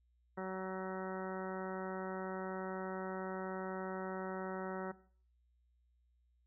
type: harmonic tone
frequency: 188.2 Hz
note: F#3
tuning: 30 cents sharp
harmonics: 1 / 2 / 3 / 4 / 5 / 6 / 7 / 8 / 9 / 10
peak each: -44 / -44 / -46 / -49 / -49 / -55 / -50 / -53 / -64 / -55 dBFS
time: 0.37-4.92 s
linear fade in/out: 10 ms
effects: noise-tail reverb RT60 0.5 s tail -18 dB re dry + added 60 Hz sine -70 dBFS peak until 6.46 s